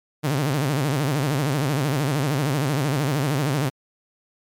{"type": "tone with vibrato", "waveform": "sawtooth", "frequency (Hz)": 141.4, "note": "C#3", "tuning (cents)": 35, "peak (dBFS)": -16, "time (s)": [0.23, 3.7], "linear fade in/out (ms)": 20, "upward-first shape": "sine", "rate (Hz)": 13, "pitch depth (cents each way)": 170, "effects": ["MP3 96 kbps"]}